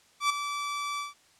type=tone with ADSR envelope; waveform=sawtooth; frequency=1158 Hz; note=D6; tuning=25 cents flat; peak=-17 dBFS; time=0.2-1.14 s; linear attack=97 ms; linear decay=10 ms; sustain=-10 dB; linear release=150 ms; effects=white hiss -61 dBFS RMS until 1.39 s + low-pass 8000 Hz 12 dB/octave

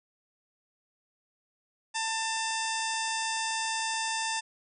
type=harmonic tone with a mistuned harmonic; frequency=893 Hz; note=A5; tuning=25 cents sharp; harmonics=1 / 2 / 3 / 4 / 5 / 6 / 7 / 8 / 9 / 10; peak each=-33 / -36 / -38 / -39 / -40 / -41 / -41 / -42 / -43 / -43 dBFS; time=1.94-4.41 s; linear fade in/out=20 ms; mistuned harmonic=5; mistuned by=+120 cents; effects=none

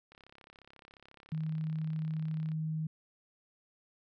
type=click train; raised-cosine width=0.3 ms; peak=-39 dBFS; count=83; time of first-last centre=0.12-2.518 s; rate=34.2 Hz
type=tone; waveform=sine; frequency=157.4 Hz; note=D#3; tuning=20 cents sharp; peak=-32 dBFS; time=1.32-2.87 s; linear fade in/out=5 ms
effects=none

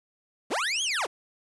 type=linear two-way sweep; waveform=25% pulse; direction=up then down; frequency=144.4 to 3358 to 254.2 Hz; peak=-22 dBFS; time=0.5-1.07 s; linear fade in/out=20 ms; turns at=0.83 s; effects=resampled to 24000 Hz + 8-bit

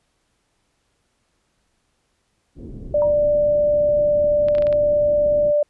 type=low-pass noise; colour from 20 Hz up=pink; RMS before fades=-34 dBFS; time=2.55-5.53 s; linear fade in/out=50 ms; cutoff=370 Hz; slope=24 dB/octave
type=tone; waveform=sine; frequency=590 Hz; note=D5; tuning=8 cents sharp; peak=-14 dBFS; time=2.94-5.63 s; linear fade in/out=5 ms
type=tone with exponential decay; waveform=sine; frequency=943 Hz; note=A#5; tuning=20 cents sharp; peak=-23 dBFS; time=3.02-3.16 s; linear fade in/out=1 ms; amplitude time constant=30 ms
type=clicks; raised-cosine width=0.3 ms; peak=-18 dBFS; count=6; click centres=4.485 / 4.551 / 4.583 / 4.623 / 4.669 / 4.727 s
effects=pink hiss -68 dBFS RMS until 5.69 s + resampled to 24000 Hz

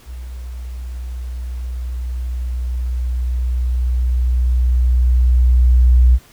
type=tone with level ramp; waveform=sine; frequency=61.7 Hz; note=B1; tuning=1 cent flat; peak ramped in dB=-27 to -6 dBFS; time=0.05-6.19 s; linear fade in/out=50 ms; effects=pink hiss -47 dBFS RMS until 6.32 s

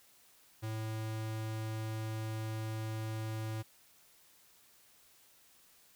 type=tone; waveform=square; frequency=110 Hz; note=A2; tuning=in tune; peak=-37 dBFS; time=0.62-3.63 s; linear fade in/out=20 ms; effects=white hiss -64 dBFS RMS until 5.95 s

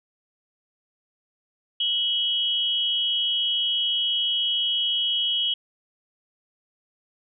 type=tone pair together; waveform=sine; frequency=2960 / 3263 Hz; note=F#7 / G#7; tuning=0 / -31 cents; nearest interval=major second; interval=169 cents; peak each=-24 dBFS; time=1.8-5.54 s; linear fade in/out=5 ms; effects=none

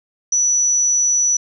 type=tone; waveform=sine; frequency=5920 Hz; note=F#8; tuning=in tune; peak=-13 dBFS; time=0.32-1.37 s; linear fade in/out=5 ms; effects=none

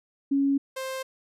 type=tone pair in turn; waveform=sine / sawtooth; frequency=277.2 / 526.2 Hz; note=C#4 / C5; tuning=0 / +10 cents; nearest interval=major seventh; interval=1110 cents; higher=second; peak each=-20 / -27 dBFS; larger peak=first; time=0.31-0.58 / 0.76-1.03 s; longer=neither; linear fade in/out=10 ms; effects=resampled to 32000 Hz

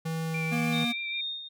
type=tone with pitch glide; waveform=square; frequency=162.1 to 160.98 Hz; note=E3 to E3; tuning=-29 to -41 cents; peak=-30 dBFS; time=0.05-0.85 s; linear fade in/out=10 ms; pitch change=-12 cents; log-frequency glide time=0.25-0.4 s
type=tone with vibrato; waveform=sine; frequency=2355 Hz; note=D7; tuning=4 cents sharp; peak=-32 dBFS; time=0.34-1.21 s; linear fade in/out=5 ms; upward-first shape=sine; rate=6.4 Hz; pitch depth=18 cents each way
type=tone; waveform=square; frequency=237 Hz; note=A#3; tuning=29 cents sharp; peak=-29 dBFS; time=0.51-0.93 s; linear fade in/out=20 ms
type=tone with tremolo; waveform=sine; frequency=3678 Hz; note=A#7; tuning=24 cents flat; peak=-30 dBFS; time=0.72-1.49 s; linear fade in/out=20 ms; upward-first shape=sine; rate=2.4 Hz; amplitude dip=65%
effects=none

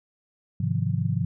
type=chord; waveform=sine; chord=F minor seventh; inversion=first; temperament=just; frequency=104.77 / 130.96 / 157.15 / 174.61 Hz; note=Ab2 / C3 / Eb3 / F3; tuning=+16 / +2 / +18 / 0 cents; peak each=-27 / -27 / -29 / -29 dBFS; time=0.6-1.25 s; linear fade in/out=5 ms; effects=none

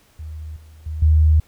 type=tone with level steps; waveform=sine; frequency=77.7 Hz; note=D#2; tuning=2 cents flat; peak=-29 / -41 / -24 / -10 dBFS; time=0.19-1.4 s; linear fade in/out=5 ms; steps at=0.56 / 0.86 / 1.02 s; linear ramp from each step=5 ms; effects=pink hiss -56 dBFS RMS until 1.47 s

